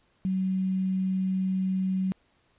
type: tone with quantisation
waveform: sine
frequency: 188.4 Hz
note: F#3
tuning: 32 cents sharp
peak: -24 dBFS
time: 0.25-2.12 s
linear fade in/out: 0 ms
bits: 8
effects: pink hiss -67 dBFS RMS until 2.58 s + resampled to 8000 Hz